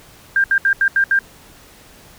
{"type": "tone bursts at uneven times", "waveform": "sine", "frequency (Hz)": 1592, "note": "G6", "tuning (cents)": 26, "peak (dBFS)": -11, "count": 6, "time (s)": [[0.36, 0.44], [0.51, 0.58], [0.65, 0.73], [0.81, 0.88], [0.96, 1.04], [1.11, 1.19]], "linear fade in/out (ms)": 2, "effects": ["pink hiss -45 dBFS RMS until 2.18 s"]}